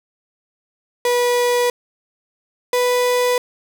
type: tone pair in turn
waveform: 35% pulse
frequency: 487.2 / 494 Hz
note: B4 / B4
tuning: -24 / 0 cents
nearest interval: unison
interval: 24 cents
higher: second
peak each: -13 dBFS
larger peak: neither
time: 1.05-1.7 / 2.73-3.38 s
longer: neither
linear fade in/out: 2 ms
effects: none